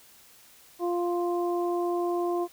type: harmonic tone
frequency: 349.2 Hz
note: F4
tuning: in tune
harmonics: 1 / 2 / 3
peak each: -26 / -32 / -36 dBFS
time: 0.79-2.48 s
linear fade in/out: 50 ms
effects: white hiss -55 dBFS RMS until 2.52 s